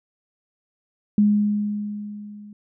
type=tone with level ramp; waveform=sine; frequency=207.7 Hz; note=G#3; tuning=in tune; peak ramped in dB=-12 to -39 dBFS; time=1.18-2.53 s; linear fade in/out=2 ms; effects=none